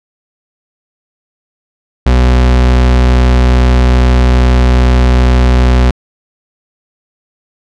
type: tone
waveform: 40% pulse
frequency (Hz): 62.4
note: B1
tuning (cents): +19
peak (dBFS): -4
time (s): 2.06-5.91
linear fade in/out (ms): 5
effects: low-pass 5000 Hz 12 dB/octave